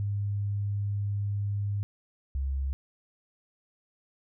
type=tone pair in turn; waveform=sine; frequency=101.5 / 67.74 Hz; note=G#2 / C#2; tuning=-39 / -39 cents; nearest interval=perfect fifth; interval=700 cents; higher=first; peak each=-27 dBFS; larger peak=neither; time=0-1.83 / 2.35-2.73 s; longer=first; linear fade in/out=0 ms; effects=none